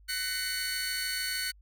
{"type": "tone cluster", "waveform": "sawtooth", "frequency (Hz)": [1500, 1851, 2048, 2227, 4427], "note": ["F#6", "A#6", "C7", "C#7", "C#8"], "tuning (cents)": [23, -13, -38, 7, -3], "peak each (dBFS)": [-32, -39, -38, -38, -31], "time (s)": [0.08, 1.52], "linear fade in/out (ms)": 20, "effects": ["added 50 Hz sine -54 dBFS peak until 1.61 s"]}